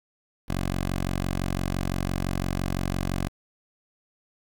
10% pulse tone, 45.89 Hz, F#1, 14 cents flat, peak -18 dBFS, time 0.48-3.29 s, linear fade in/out 20 ms, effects 8-bit

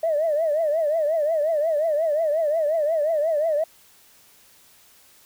sine tone with vibrato, 622.3 Hz, D#5, in tune, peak -18 dBFS, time 0.03-3.64 s, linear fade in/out 5 ms, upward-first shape triangle, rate 5.6 Hz, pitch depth 150 cents each way, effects tanh soft clip ceiling -14 dBFS + white hiss -54 dBFS RMS until 5.25 s

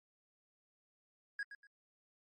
triangle tone with echo, 1652 Hz, G#6, 10 cents flat, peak -35 dBFS, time 1.39-1.43 s, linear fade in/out 2 ms, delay 120 ms, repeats 2, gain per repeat -11 dB, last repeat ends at 1.67 s, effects MP3 32 kbps

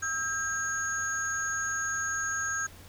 sine tone cluster, 1300 / 1605 / 6640 Hz, E6 / G6 / G#8, -24 / +40 / -1 cents, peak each -37 / -31 / -33 dBFS, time 0.02-2.67 s, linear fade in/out 10 ms, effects added 90 Hz sine -52 dBFS peak until 2.88 s + pink hiss -52 dBFS RMS until 2.88 s

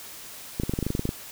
clicks, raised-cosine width 3 ms, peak -13 dBFS, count 12, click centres 0.599 / 0.635 / 0.695 / 0.737 / 0.789 / 0.827 / 0.866 / 0.904 / 0.951 / 0.994 / 1.054 / 1.091 s, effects white hiss -42 dBFS RMS until 1.31 s

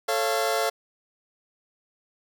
sawtooth chord, A augmented, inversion none, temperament just, 440 / 550 / 687.5 Hz, A4 / C#5 / E#5, 0 / -14 / -27 cents, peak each -24 / -24 / -22 dBFS, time 0.08-0.7 s, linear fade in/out 10 ms, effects none

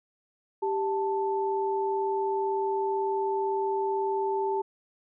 sine tone pair together, 392.1 / 881 Hz, G4 / A5, 0 / +2 cents, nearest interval octave + major second, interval 1402 cents, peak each -27 / -29 dBFS, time 0.62-4.62 s, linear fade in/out 10 ms, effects none

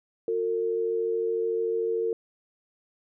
sine tone pair together, 360 / 453.6 Hz, F#4 / A#4, -47 / -47 cents, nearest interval major third, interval 400 cents, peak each -31 / -25 dBFS, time 0.28-2.13 s, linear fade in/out 2 ms, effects none

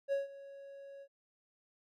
triangle tone with ADSR envelope, 554.4 Hz, C#5, in tune, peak -27 dBFS, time 0.08-1.08 s, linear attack 43 ms, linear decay 150 ms, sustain -19 dB, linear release 63 ms, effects none

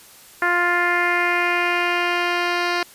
10% pulse tone with low-pass filter sweep, 350.7 Hz, F4, 7 cents sharp, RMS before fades -20 dBFS, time 0.42-2.83 s, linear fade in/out 2 ms, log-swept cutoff 1700 to 3900 Hz, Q 2.9, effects white hiss -46 dBFS RMS until 2.94 s + resampled to 32000 Hz

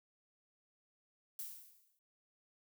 violet noise with exponential decay, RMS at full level -42 dBFS, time 1.39-1.99 s, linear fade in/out 2 ms, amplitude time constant 130 ms, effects none

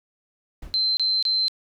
brown noise with exponential decay, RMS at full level -33 dBFS, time 0.62-0.9 s, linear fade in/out 5 ms, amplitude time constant 60 ms
sine tone bursts, 4101 Hz, C8, 36 cents flat, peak -19 dBFS, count 3, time 0.74-1.482 s, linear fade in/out 0 ms, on 230 ms, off 26 ms
effects none

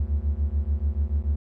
triangle beating tone pair, 69.2 / 76.1 Hz, C#2 / D#2, -2 / -38 cents, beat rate 6.9 Hz, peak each -23 dBFS, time 0-1.36 s, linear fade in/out 5 ms, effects none

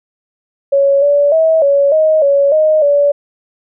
sine tone with pitch steps, 556 / 575 / 644 / 562 / 627 / 561 / 621 / 574 Hz, C#5 / D5 / E5 / C#5 / D#5 / C#5 / D#5 / D5, +5 / -37 / -41 / +24 / +13 / +21 / -3 / -40 cents, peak -7 dBFS, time 0.72-3.12 s, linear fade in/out 10 ms, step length 300 ms, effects none

